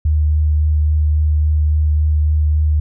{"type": "tone with vibrato", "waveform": "sine", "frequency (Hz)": 76.1, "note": "D#2", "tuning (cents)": -38, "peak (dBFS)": -11, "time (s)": [0.05, 2.8], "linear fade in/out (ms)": 5, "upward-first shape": "triangle", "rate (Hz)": 3.6, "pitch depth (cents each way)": 15, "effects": []}